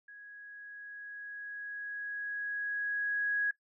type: tone with level ramp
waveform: sine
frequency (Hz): 1661.2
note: G#6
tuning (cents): 0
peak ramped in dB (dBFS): -48 to -27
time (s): 0.08-3.51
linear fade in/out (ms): 5
effects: noise-tail reverb RT60 0.1 s tail -18 dB re dry